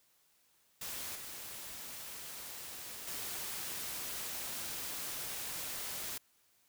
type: noise with level steps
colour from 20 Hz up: white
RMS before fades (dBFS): -42 / -46 / -41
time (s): 0.81-6.18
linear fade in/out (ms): 5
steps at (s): 1.15 / 3.07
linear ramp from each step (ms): 5
effects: white hiss -71 dBFS RMS until 6.68 s